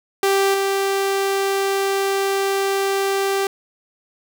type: tone with level steps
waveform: sawtooth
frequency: 392 Hz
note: G4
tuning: in tune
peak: -11 / -14 dBFS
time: 0.23-3.47 s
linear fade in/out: 2 ms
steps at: 0.54 s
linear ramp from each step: 2 ms
effects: none